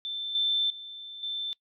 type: tone with level steps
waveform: sine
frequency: 3546 Hz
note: A7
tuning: 13 cents sharp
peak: -31 / -23 / -39 / -30 dBFS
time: 0.05-1.53 s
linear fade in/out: 0 ms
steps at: 0.35 / 0.7 / 1.23 s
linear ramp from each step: 2 ms
effects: noise-tail reverb RT60 0.1 s tail -22 dB re dry